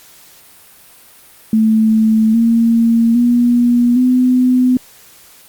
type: tone with pitch steps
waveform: sine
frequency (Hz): 220 / 230.3 / 241 / 252.3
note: A3 / A#3 / B3 / B3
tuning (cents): 0 / -21 / -42 / +37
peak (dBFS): -8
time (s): 1.53-4.77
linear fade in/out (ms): 2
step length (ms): 810
effects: white hiss -43 dBFS RMS until 5.48 s + Opus 48 kbps